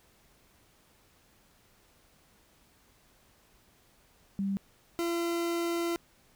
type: tone pair in turn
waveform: sine / 40% pulse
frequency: 196.5 / 340.3 Hz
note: G3 / F4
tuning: +4 / -45 cents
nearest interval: minor seventh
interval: 951 cents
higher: second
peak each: -28 dBFS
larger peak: neither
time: 4.39-4.57 / 4.99-5.96 s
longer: second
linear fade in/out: 0 ms
effects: pink hiss -64 dBFS RMS until 6.35 s